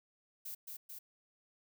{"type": "noise with echo", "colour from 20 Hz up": "violet", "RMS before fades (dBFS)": -44, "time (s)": [0.45, 0.55], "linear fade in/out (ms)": 10, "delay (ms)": 220, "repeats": 2, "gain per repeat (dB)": -2, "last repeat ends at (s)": 0.99, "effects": []}